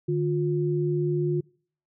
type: tone pair together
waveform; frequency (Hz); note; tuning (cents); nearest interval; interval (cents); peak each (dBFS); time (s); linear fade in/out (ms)
sine; 150 / 355; D3 / F4; +37 / +28; octave + minor third; 1491; -25; 0.08-1.41; 10
effects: noise-tail reverb RT60 0.5 s tail -25 dB re dry